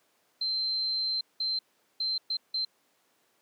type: tone bursts at uneven times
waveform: sine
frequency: 4116 Hz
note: C8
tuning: 29 cents flat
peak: -27 dBFS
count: 5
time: 0.41-1.21 / 1.4-1.59 / 2-2.18 / 2.3-2.37 / 2.54-2.65 s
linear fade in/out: 5 ms
effects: pink hiss -69 dBFS RMS until 3.41 s + high-pass 300 Hz 12 dB/octave